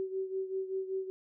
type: beating tone pair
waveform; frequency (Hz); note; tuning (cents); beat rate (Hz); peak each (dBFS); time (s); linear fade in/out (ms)
sine; 380 / 385.2; F#4 / G4; +46 / -30; 5.2; -34 / -39; 0-1.1; 0
effects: none